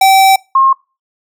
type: tone pair in turn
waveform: square / sine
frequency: 772 / 1071.4 Hz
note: G5 / C6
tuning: -27 / +41 cents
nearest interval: tritone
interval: 568 cents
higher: second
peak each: -5 dBFS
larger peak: neither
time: 0.01-0.36 / 0.55-0.73 s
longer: first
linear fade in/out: 5 ms
effects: noise-tail reverb RT60 0.3 s tail -25 dB re dry